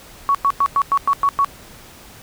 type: tone bursts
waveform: sine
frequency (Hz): 1118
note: C#6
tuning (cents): +14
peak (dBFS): -12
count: 8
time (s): 0.29-1.446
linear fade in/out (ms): 0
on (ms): 57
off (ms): 100
effects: pink hiss -42 dBFS RMS until 2.22 s